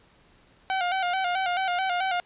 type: tone with vibrato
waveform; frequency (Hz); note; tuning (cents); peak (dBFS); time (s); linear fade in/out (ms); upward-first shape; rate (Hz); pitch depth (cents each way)
sawtooth; 736; F#5; -9; -20; 0.7-2.2; 0; square; 4.6; 64
effects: pink hiss -59 dBFS RMS until 2.25 s + resampled to 8000 Hz